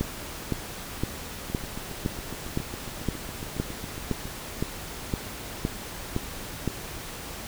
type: two click trains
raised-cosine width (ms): 3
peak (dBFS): -23 / -12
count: 21 / 14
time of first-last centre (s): 1.5-4.255 / 0.01-6.677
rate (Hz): 7.26 / 1.95
effects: pink hiss -38 dBFS RMS until 7.47 s